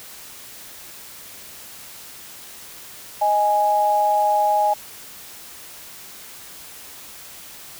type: tone pair together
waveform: sine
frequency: 622.3 / 830.7 Hz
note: D#5 / G#5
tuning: 0 / 0 cents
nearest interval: perfect fourth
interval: 500 cents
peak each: -22 / -16 dBFS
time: 3.21-4.74 s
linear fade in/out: 10 ms
effects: white hiss -40 dBFS RMS until 7.79 s